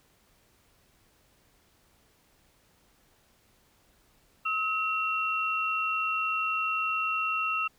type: tone pair together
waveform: sine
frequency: 1284.5 / 2728 Hz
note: E6 / F7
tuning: -45 / -41 cents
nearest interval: octave + minor second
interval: 1304 cents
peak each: -29 / -29 dBFS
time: 4.45-7.68 s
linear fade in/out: 10 ms
effects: pink hiss -65 dBFS RMS until 7.78 s